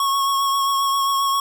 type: tone with vibrato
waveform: square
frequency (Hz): 1100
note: C#6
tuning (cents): -14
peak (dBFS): -18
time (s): 0-1.4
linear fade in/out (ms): 2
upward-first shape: triangle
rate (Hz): 7.5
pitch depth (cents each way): 24
effects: none